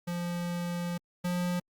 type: tone pair in turn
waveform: square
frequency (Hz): 174.1 / 177.45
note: F3 / F3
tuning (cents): -5 / +28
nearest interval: unison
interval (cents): 33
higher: second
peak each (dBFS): -32 / -29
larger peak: second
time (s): 0.07-0.98 / 1.24-1.6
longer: first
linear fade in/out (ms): 10
effects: Opus 48 kbps